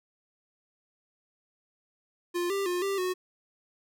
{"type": "tone with pitch steps", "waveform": "square", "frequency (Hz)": [350.6, 395.2, 355.8, 393.9, 366.7], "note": ["F4", "G4", "F4", "G4", "F#4"], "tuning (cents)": [7, 14, 32, 8, -15], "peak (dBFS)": -28, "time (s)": [2.34, 3.14], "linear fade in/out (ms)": 20, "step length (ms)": 160, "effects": []}